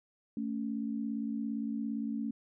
sine tone pair together, 221.3 / 278.8 Hz, A3 / C#4, +10 / +10 cents, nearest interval major third, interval 400 cents, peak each -34 / -37 dBFS, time 0.37-2.31 s, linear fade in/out 2 ms, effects none

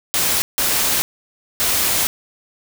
white noise bursts at uneven times, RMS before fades -18 dBFS, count 3, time 0.14-0.42 / 0.58-1.02 / 1.6-2.07 s, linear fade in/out 0 ms, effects none

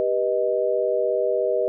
sine chord, G augmented, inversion none, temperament equal with one note detuned, 392 / 488.5 / 622.3 Hz, G4 / B4 / D#5, 0 / -19 / 0 cents, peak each -25 / -23 / -23 dBFS, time 0-1.68 s, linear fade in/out 0 ms, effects none

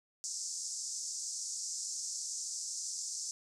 white band-pass noise, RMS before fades -40 dBFS, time 0.24-3.31 s, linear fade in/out 0 ms, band 5200 to 7900 Hz, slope 48 dB/octave, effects none

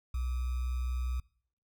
sine tone with sample-and-hold, 62.3 Hz, B1, 16 cents sharp, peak -30 dBFS, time 0.14-1.2 s, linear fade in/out 5 ms, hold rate 1225 Hz, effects noise-tail reverb RT60 0.6 s tail -24 dB re dry

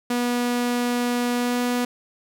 sawtooth tone with pitch glide, 243 to 244.8 Hz, B3 to B3, -28 to -15 cents, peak -17 dBFS, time 0.1-1.85 s, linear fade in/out 5 ms, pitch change +13 cents, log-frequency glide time 1.35-1.61 s, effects none

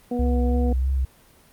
harmonic tone, 243.7 Hz, B3, 23 cents flat, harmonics 1 / 2 / 3, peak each -24 / -28 / -34 dBFS, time 0.11-0.73 s, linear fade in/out 5 ms
sine tone with vibrato, 65.4 Hz, C2, in tune, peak -19 dBFS, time 0.19-1.05 s, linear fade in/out 5 ms, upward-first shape sine, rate 3.1 Hz, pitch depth 44 cents each way
effects pink hiss -54 dBFS RMS until 1.52 s + Opus 32 kbps

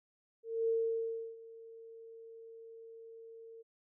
sine tone with ADSR envelope, 454.3 Hz, A#4, 45 cents flat, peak -28 dBFS, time 0.43-3.63 s, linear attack 250 ms, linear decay 680 ms, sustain -21 dB, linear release 22 ms, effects none

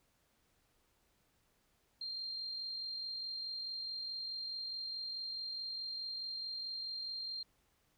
sine tone with amplitude modulation, 4186 Hz, C8, in tune, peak -38 dBFS, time 2.01-7.43 s, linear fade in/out 5 ms, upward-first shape sine, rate 44.7 Hz, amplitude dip 30%, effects pink hiss -75 dBFS RMS until 7.97 s

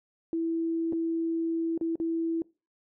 sine tone with dropouts, 329.6 Hz, E4, in tune, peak -26 dBFS, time 0.33-2.42 s, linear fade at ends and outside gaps 1 ms, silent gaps 0.925-0.931 / 1.777-1.811 / 1.956-2 s, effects noise-tail reverb RT60 0.3 s tail -23 dB re dry

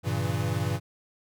square chord, G diminished seventh, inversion none, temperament equal, 98 / 116.54 / 138.59 / 164.81 Hz, G2 / Bb2 / Db3 / Fb3, 0 / 0 / 0 / 0 cents, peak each -31 / -31 / -34 / -34 dBFS, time 0.03-0.8 s, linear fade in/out 50 ms, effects none

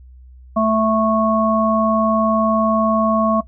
harmonic tone, 220 Hz, A3, in tune, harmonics 1 / 3 / 5, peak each -17 / -17 / -19 dBFS, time 0.56-3.41 s, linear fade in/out 10 ms, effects noise-tail reverb RT60 0.1 s tail -18 dB re dry + added 63 Hz sine -39 dBFS peak until 3.47 s

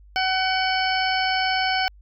harmonic tone with a mistuned harmonic, 753 Hz, F#5, 30 cents sharp, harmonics 1 / 2 / 3 / 4 / 6 / 7, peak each -23 / -26 / -28 / -29 / -31 / -31 dBFS, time 0.16-1.88 s, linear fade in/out 0 ms, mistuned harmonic 6, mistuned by -19 cents, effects added 50 Hz sine -46 dBFS peak until 2.01 s

